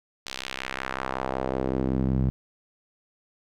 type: tone with band-pass filter sweep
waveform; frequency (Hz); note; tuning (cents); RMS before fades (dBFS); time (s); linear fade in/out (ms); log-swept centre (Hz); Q
sawtooth; 65.41; C2; 0; -28; 0.26-2.3; 0; 4400 to 140; 1.3
effects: none